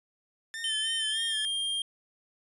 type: tone with vibrato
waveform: sawtooth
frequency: 1777 Hz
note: A6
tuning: 17 cents sharp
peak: -32 dBFS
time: 0.54-1.45 s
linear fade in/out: 0 ms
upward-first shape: sine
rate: 3.2 Hz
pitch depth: 54 cents each way
type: tone with pitch glide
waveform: square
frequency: 3091 to 3204 Hz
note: G7 to G7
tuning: -25 to +37 cents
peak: -29 dBFS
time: 0.64-1.82 s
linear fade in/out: 2 ms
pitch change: +62 cents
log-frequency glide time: 1.08-1.16 s
effects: resampled to 24000 Hz